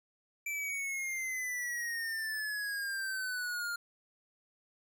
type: exponential sweep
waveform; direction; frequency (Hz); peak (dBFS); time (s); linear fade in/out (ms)
square; down; 2340 to 1401; -35; 0.46-3.76; 5
effects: none